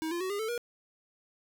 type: tone with pitch steps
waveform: square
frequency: 318.5 / 345.3 / 374.4 / 405.9 / 440.1 / 477.2 Hz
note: D#4 / F4 / F#4 / G#4 / A4 / A#4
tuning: +41 / -20 / +20 / -40 / 0 / +41 cents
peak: -32 dBFS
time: 0.02-0.578 s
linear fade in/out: 0 ms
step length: 93 ms
effects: none